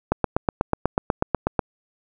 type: click train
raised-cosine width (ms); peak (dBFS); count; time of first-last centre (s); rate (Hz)
1; -4; 13; 0.12-1.592; 8.15
effects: none